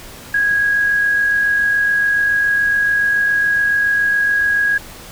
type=tone with amplitude modulation; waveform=sine; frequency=1651 Hz; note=G#6; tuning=11 cents flat; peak=-11 dBFS; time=0.34-4.78 s; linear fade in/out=5 ms; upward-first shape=sine; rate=47.1 Hz; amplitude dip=30%; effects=pink hiss -36 dBFS RMS until 5.11 s